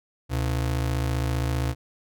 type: ring-modulated tone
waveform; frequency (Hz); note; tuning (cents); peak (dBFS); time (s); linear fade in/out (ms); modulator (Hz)
square; 98.2; G2; +4; -21; 0.29-1.75; 50; 27.6
effects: none